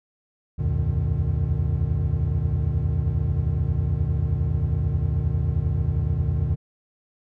triangle tone cluster, 69.7 / 82.5 / 92.1 / 119.8 / 151.3 Hz, C#2 / E2 / F#2 / A#2 / D#3, +10 / +2 / -7 / +48 / -48 cents, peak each -25 dBFS, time 0.58-6.56 s, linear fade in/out 20 ms, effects none

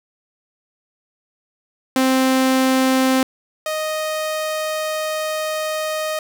sawtooth tone pair in turn, 261.6 / 622.2 Hz, C4 / D#5, 0 / 0 cents, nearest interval octave + minor third, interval 1500 cents, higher second, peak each -10 / -17 dBFS, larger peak first, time 1.96-3.23 / 3.66-6.19 s, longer second, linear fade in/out 2 ms, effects none

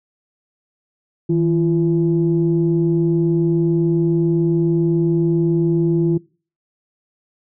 sine tone pair together, 160.9 / 340.9 Hz, E3 / F4, -42 / -42 cents, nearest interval octave + minor second, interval 1300 cents, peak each -16 dBFS, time 1.29-6.18 s, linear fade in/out 10 ms, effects noise-tail reverb RT60 0.4 s tail -23 dB re dry + tanh soft clip ceiling -7 dBFS

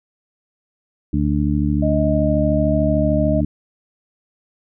harmonic tone, 73.42 Hz, D2, in tune, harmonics 1 / 2 / 3 / 4, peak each -21 / -21 / -21 / -21 dBFS, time 1.13-3.45 s, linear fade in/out 5 ms
sine tone with vibrato, 622.3 Hz, D#5, in tune, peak -19 dBFS, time 1.82-3.41 s, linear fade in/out 10 ms, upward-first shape triangle, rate 1.3 Hz, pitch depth 18 cents each way
effects none

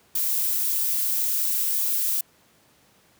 violet noise, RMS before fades -24 dBFS, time 0.15-2.21 s, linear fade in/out 5 ms, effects pink hiss -59 dBFS RMS until 3.19 s + high-pass 100 Hz 12 dB/octave

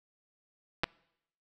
clicks, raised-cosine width 0.3 ms, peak -12 dBFS, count 2, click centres 0.835 / 0.841 s, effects noise-tail reverb RT60 0.8 s tail -26 dB re dry

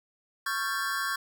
square tone cluster, 1105 / 1371 / 1577 / 1749 Hz, C#6 / F6 / G6 / A6, -6 / -32 / +10 / -11 cents, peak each -34 / -37 / -33 / -37 dBFS, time 0.46-1.16 s, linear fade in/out 5 ms, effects none

